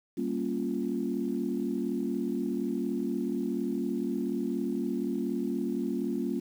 sine chord, G half-diminished seventh, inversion none, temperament equal, 196 / 233.1 / 277.2 / 349.2 Hz, G3 / Bb3 / Db4 / F4, 0 / 0 / 0 / 0 cents, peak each -35 / -32 / -33 / -34 dBFS, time 0.17-6.4 s, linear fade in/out 10 ms, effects tanh soft clip ceiling -18 dBFS + 9-bit

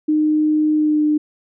sine tone with pitch glide, 306.1 to 301.7 Hz, D#4 to D4, -28 to +47 cents, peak -13 dBFS, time 0.08-1.18 s, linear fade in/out 10 ms, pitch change -25 cents, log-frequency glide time 0.74-1.03 s, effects none

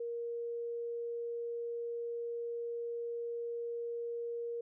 sine tone, 470 Hz, A#4, 14 cents sharp, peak -36 dBFS, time 0-4.61 s, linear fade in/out 5 ms, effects none

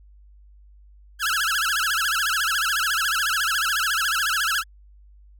sawtooth tone with vibrato, 1482 Hz, F#6, 2 cents sharp, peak -17 dBFS, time 1.19-4.64 s, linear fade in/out 50 ms, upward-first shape sine, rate 14 Hz, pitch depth 240 cents each way, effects added 50 Hz sine -47 dBFS peak until 5.39 s

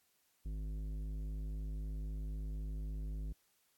triangle tone with tanh clipping, 51.91 Hz, G#1, in tune, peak -40 dBFS, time 0.45-3.33 s, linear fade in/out 10 ms, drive 16 dB, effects white hiss -75 dBFS RMS until 3.77 s + AAC 64 kbps

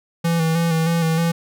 square tone with vibrato, 164.81 Hz, E3, in tune, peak -17 dBFS, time 0.24-1.32 s, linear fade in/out 10 ms, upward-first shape square, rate 3.2 Hz, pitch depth 31 cents each way, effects none

